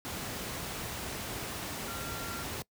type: tone in noise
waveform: sine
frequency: 1377 Hz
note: F6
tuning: 25 cents flat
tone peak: -42 dBFS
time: 1.88-2.43 s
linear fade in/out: 0 ms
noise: pink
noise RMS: -38 dBFS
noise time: 0.05-2.62 s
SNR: -7 dB
effects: noise-tail reverb RT60 0.1 s tail -23 dB re dry + high-pass 60 Hz 12 dB/octave